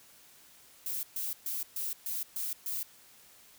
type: noise bursts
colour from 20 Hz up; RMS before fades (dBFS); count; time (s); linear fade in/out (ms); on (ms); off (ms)
violet; -35; 7; 0.86-2.83; 2; 170; 130
effects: white hiss -58 dBFS RMS until 3.58 s